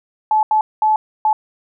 sine tone bursts at uneven times, 863 Hz, A5, 34 cents flat, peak -11 dBFS, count 4, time 0.31-0.43 / 0.51-0.61 / 0.82-0.96 / 1.25-1.33 s, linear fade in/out 2 ms, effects none

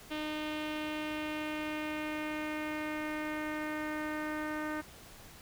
sawtooth tone with low-pass filter sweep, 305.6 Hz, D#4, 31 cents flat, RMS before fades -37 dBFS, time 0.1-4.82 s, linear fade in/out 20 ms, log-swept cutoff 3200 to 1700 Hz, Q 2.6, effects pink hiss -53 dBFS RMS until 5.41 s

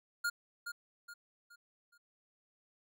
square tone with echo, 1419 Hz, F6, 27 cents sharp, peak -32 dBFS, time 0.24-0.3 s, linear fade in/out 10 ms, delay 420 ms, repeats 4, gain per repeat -8 dB, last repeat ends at 1.98 s, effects none

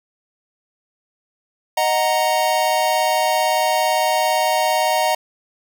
square chord, D# minor, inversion none, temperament equal, 622.3 / 740 / 932.3 Hz, D#5 / F#5 / A#5, 0 / 0 / 0 cents, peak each -21 dBFS, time 1.77-5.15 s, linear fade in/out 5 ms, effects none

